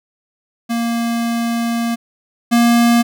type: tone pair in turn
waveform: square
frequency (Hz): 233.1 / 235.7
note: A#3 / A#3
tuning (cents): 0 / +19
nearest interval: unison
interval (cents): 19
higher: second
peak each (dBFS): -17 / -10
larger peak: second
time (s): 0.69-1.96 / 2.51-3.03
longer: first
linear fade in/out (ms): 20
effects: none